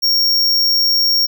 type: tone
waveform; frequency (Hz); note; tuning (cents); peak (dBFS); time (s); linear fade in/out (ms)
square; 5540; F8; -15; -12; 0.02-1.27; 20
effects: none